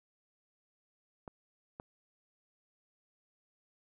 clicks, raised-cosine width 1 ms, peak -30 / -29 dBFS, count 2, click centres 1.278 / 1.799 s, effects none

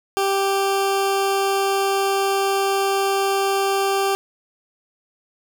20% pulse tone, 392 Hz, G4, in tune, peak -13 dBFS, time 0.17-4.15 s, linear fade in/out 0 ms, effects none

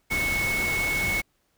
sine tone in noise, 2202 Hz, C#7, 12 cents flat, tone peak -24 dBFS, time 0.1-1.22 s, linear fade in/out 20 ms, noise pink, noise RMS -31 dBFS, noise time 0.1-1.22 s, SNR +4 dB, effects pink hiss -70 dBFS RMS until 1.57 s

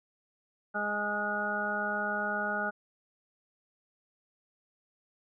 harmonic tone, 207.4 Hz, G#3, 2 cents flat, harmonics 1 / 2 / 3 / 4 / 6 / 7, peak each -39 / -42 / -37 / -37 / -39 / -32 dBFS, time 0.74-2.71 s, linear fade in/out 20 ms, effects none

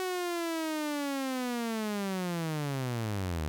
sawtooth linear sweep, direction down, 374 to 73 Hz, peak -27 dBFS, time 0-3.48 s, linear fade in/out 0 ms, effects none

